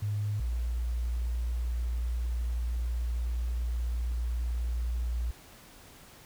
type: tone pair in turn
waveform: sine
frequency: 103.83 / 59.27 Hz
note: G#2 / A#1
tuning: 0 / +29 cents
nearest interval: minor seventh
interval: 971 cents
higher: first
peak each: -28 dBFS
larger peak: neither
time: 0.02-0.4 / 0.4-5.31 s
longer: second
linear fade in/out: 5 ms
effects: pink hiss -53 dBFS RMS until 6.25 s